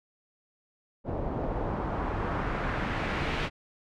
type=noise with low-pass filter sweep; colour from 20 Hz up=pink; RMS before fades=-31 dBFS; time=1.04-3.5 s; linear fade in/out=50 ms; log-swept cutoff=590 to 2800 Hz; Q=1.3; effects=none